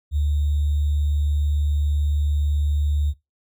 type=tone with sample-and-hold; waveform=sine; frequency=73.5 Hz; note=D2; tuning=2 cents sharp; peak=-18 dBFS; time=0.11-3.14 s; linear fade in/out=50 ms; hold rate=3675 Hz; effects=noise-tail reverb RT60 0.2 s tail -19 dB re dry